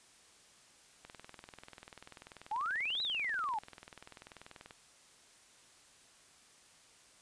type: click train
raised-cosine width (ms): 0.3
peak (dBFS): -33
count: 76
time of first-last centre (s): 1.05-4.709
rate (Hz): 20.5
type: exponential two-way sweep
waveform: sine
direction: up then down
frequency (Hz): 813 to 4055 to 813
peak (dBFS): -33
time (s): 2.51-3.59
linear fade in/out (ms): 5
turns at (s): 3.02
effects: white hiss -62 dBFS RMS until 7.21 s + resampled to 22050 Hz